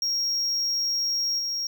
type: tone with level steps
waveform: triangle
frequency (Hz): 5588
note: F8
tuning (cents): 0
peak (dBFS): -22 / -25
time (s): 0.02-1.67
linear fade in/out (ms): 2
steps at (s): 1.38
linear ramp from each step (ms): 20
effects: none